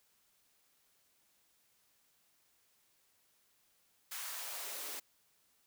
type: noise with high-pass filter sweep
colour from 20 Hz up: white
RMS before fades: -43 dBFS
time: 4.11-5 s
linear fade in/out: 10 ms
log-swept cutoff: 1200 to 330 Hz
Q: 1.4
effects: white hiss -73 dBFS RMS until 5.66 s